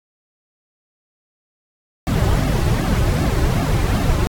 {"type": "noise with flanger", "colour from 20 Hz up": "brown", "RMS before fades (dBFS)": -17, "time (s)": [2.07, 4.27], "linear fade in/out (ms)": 0, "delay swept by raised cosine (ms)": [2, 4.4], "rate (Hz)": 2.6, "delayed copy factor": -0.95, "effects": ["AAC 64 kbps"]}